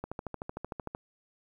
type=click train; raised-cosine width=1 ms; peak=-22 dBFS; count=13; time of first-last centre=0.04-0.949 s; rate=13.2 Hz; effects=10-bit